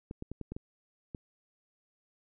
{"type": "clicks", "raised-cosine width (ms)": 3, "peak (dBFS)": -26, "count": 7, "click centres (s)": [0.111, 0.224, 0.316, 0.413, 0.52, 0.565, 1.148], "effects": []}